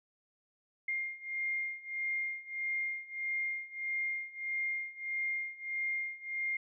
sine beating tone pair, 2117 / 2118.6 Hz, C7 / C7, +20 / +21 cents, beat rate 1.6 Hz, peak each -38 / -36 dBFS, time 0.88-6.57 s, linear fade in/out 5 ms, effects none

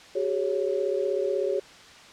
sine chord, F# suspended second, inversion none, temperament equal with one note detuned, 379.1 / 415.3 / 554.4 Hz, F#4 / G#4 / C#5, +42 / 0 / 0 cents, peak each -28 dBFS, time 0.15-1.6 s, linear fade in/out 10 ms, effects white hiss -48 dBFS RMS until 2.12 s + low-pass 5000 Hz 12 dB/octave

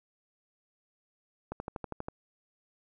click train, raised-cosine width 1 ms, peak -22 dBFS, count 8, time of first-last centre 1.52-2.085 s, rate 12.4 Hz, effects none

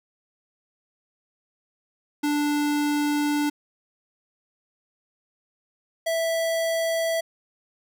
square tone pair in turn, 293.7 / 658.1 Hz, D4 / E5, 0 / -3 cents, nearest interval octave + major second, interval 1397 cents, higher second, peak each -22 / -23 dBFS, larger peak first, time 2.23-3.5 / 6.06-7.21 s, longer first, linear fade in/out 10 ms, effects none

